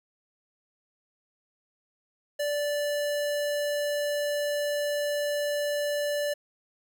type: tone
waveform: square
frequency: 584 Hz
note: D5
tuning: 10 cents flat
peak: -27 dBFS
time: 2.39-6.34 s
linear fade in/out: 10 ms
effects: 11-bit